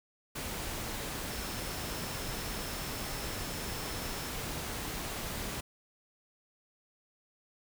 sine tone in noise, 5310 Hz, E8, 12 cents sharp, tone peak -49 dBFS, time 1.3-4.3 s, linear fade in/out 10 ms, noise pink, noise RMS -38 dBFS, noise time 0.35-5.61 s, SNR -14 dB, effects none

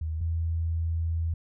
sine tone pair in turn, 79.2 / 82.35 Hz, D#2 / E2, +31 / -1 cents, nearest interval minor second, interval 68 cents, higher second, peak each -28 / -25 dBFS, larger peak second, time 0.01-0.21 / 0.21-1.34 s, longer second, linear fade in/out 5 ms, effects none

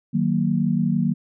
sine chord, D# minor, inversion none, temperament just, 155.56 / 186.68 / 233.3 Hz, D#3 / F#3 / A#3, 0 / +16 / +2 cents, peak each -23 / -22 / -22 dBFS, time 0.13-1.14 s, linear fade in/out 20 ms, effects none

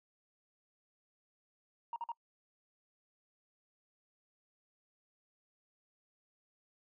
sine tone bursts, 936 Hz, A#5, 7 cents sharp, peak -35 dBFS, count 3, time 1.93-2.119 s, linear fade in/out 2 ms, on 31 ms, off 48 ms, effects noise-tail reverb RT60 0.1 s tail -26 dB re dry + tanh soft clip ceiling -33 dBFS

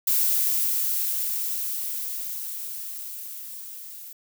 violet noise with level ramp, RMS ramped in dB -21 to -41 dBFS, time 0.07-4.13 s, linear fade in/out 5 ms, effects none

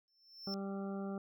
triangle tone with exponential growth, 5360 Hz, E8, 28 cents sharp, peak -37 dBFS, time 0.08-0.54 s, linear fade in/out 0 ms, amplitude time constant 100 ms
harmonic tone, 196.5 Hz, G3, 4 cents sharp, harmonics 1 / 2 / 3 / 4 / 6 / 7, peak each -39 / -45 / -49 / -51 / -55 / -56 dBFS, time 0.47-1.18 s, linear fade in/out 2 ms
effects none

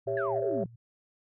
sine tone with tremolo, 116.54 Hz, A#2, in tune, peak -39 dBFS, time 0.06-0.76 s, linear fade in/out 10 ms, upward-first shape sine, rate 4.2 Hz, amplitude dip 70%
sine chord, C# diminished, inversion second, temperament just, 399.1 / 554.4 / 665.2 Hz, G4 / C#5 / E5, +31 / 0 / +16 cents, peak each -31 / -32 / -33 dBFS, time 0.07-0.64 s, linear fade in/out 5 ms
sine exponential sweep, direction down, 1760 to 164.81 Hz, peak -32 dBFS, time 0.17-0.66 s, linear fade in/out 2 ms
effects tanh soft clip ceiling -17 dBFS

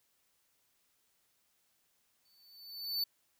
square tone with exponential growth, 4507 Hz, C#8, 28 cents sharp, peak -30 dBFS, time 2.25-3.04 s, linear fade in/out 5 ms, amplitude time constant 170 ms, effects white hiss -75 dBFS RMS until 3.39 s

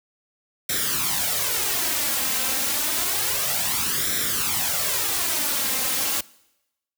white noise with flanger, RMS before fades -24 dBFS, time 0.69-6.21 s, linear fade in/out 5 ms, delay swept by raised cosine 0.53 to 3.83 ms, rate 0.29 Hz, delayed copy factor +0.65, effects noise-tail reverb RT60 0.9 s tail -22 dB re dry + high-pass 60 Hz 12 dB/octave

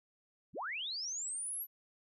sine linear sweep, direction up, 66.2 to 12000 Hz, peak -37 dBFS, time 0.53-1.67 s, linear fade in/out 50 ms, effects none

